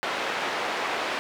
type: band-pass noise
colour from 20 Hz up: pink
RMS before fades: -29 dBFS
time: 0.03-1.19 s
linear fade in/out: 0 ms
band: 520 to 2900 Hz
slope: 12 dB/octave
effects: none